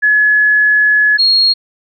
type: tone pair in turn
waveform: sine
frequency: 1700 / 4284 Hz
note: G#6 / C8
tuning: +40 / +40 cents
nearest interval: octave + major third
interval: 1600 cents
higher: second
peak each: -7 dBFS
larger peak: neither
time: 0.02-1.18 / 1.18-1.54 s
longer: first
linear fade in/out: 20 ms
effects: none